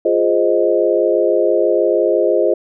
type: chord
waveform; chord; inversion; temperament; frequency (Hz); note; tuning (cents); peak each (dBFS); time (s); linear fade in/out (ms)
sine; F minor seventh; none; equal; 349.2 / 415.3 / 523.3 / 622.3; F4 / Ab4 / C5 / Eb5; 0 / 0 / 0 / 0; -17; 0.05-2.54; 5
effects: none